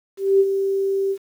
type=tone with ADSR envelope; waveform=sine; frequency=390.7 Hz; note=G4; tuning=6 cents flat; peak=-10 dBFS; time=0.17-1.18 s; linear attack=230 ms; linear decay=44 ms; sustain=-8 dB; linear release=69 ms; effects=8-bit